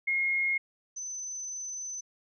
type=tone pair in turn; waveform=sine; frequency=2150 / 6081 Hz; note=C7 / F#8; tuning=+47 / +46 cents; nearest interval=octave + tritone; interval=1799 cents; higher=second; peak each=-25 / -35 dBFS; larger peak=first; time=0.07-0.58 / 0.96-2.01 s; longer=second; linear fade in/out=10 ms; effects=none